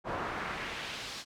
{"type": "noise with band-pass filter sweep", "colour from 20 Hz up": "brown", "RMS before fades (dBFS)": -38, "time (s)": [0.04, 1.25], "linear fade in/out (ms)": 50, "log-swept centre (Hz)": [900, 5300], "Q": 1.2, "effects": []}